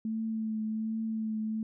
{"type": "tone with vibrato", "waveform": "sine", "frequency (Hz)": 220, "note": "A3", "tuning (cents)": 0, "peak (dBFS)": -30, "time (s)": [0.05, 1.63], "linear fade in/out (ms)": 2, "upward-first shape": "triangle", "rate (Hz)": 1.3, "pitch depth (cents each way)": 25, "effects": []}